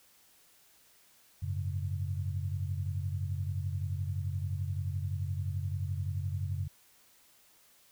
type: chord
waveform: sine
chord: F# suspended second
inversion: none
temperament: just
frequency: 92.5 / 104.06 / 138.75 Hz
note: F#2 / G#2 / C#3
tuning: 0 / +4 / +2 cents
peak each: -33 / -39 / -38 dBFS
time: 1.42-6.68 s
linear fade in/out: 10 ms
effects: white hiss -63 dBFS RMS until 7.91 s